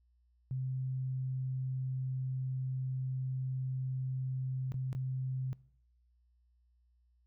sine tone with dropouts, 130.2 Hz, C3, 8 cents flat, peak -33 dBFS, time 0.51-5.53 s, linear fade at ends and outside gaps 0 ms, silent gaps 4.72-4.742 / 4.929-4.95 s, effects noise-tail reverb RT60 0.7 s tail -22 dB re dry + added 60 Hz sine -67 dBFS peak until 7.26 s

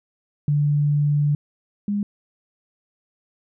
sine tone pair in turn, 146.4 / 204.2 Hz, D3 / G#3, -5 / -29 cents, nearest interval tritone, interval 576 cents, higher second, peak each -16 / -20 dBFS, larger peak first, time 0.48-1.35 / 1.88-2.03 s, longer first, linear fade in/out 2 ms, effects none

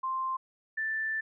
sine tone pair in turn, 1050 / 1765.9 Hz, C6 / A6, +6 / +6 cents, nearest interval major sixth, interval 900 cents, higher second, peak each -29 / -29 dBFS, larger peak neither, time 0.03-0.37 / 0.77-1.21 s, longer second, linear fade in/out 10 ms, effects none

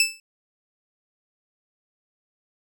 20% pulse tone with exponential decay, 2637 Hz, E7, in tune, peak -9 dBFS, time 0-0.2 s, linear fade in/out 2 ms, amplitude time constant 43 ms, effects none

